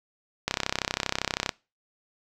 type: click train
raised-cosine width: 0.2 ms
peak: -7 dBFS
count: 34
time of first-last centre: 0.48-1.492 s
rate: 32.6 Hz
effects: noise-tail reverb RT60 0.3 s tail -23 dB re dry